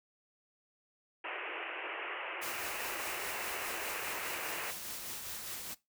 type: band-pass noise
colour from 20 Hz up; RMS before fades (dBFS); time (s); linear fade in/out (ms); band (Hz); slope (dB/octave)
white; -41; 1.24-4.71; 5; 320 to 2900; 96
type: noise with tremolo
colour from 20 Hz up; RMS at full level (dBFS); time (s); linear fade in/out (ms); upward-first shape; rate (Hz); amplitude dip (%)
white; -41; 2.41-5.75; 20; triangle; 4.9; 35
effects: noise-tail reverb RT60 0.2 s tail -19 dB re dry